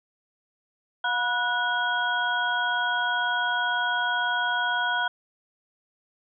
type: tone cluster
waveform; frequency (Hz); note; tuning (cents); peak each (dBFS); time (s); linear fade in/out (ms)
sine; 716 / 974 / 1470 / 3266; F5 / B5 / F#6 / G#7; +43 / -24 / -12 / -30; -31 / -29 / -25 / -32; 1.04-5.08; 5
effects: none